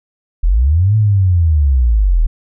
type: linear two-way sweep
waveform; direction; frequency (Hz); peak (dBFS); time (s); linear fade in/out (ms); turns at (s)
sine; up then down; 36.4 to 110 to 36.4; -8; 0.43-2.27; 10; 0.96
effects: none